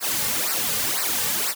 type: noise with flanger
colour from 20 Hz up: white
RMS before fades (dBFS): -24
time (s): 0-1.55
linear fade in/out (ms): 50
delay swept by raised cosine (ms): 0.29 to 3.09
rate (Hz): 2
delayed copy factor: -0.9
effects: none